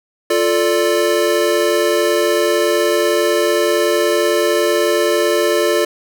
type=chord; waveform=square; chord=D minor; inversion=first; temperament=equal; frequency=349.2 / 440 / 587.3 Hz; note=F4 / A4 / D5; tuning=0 / 0 / 0 cents; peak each=-18 dBFS; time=0.3-5.85 s; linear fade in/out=5 ms; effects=none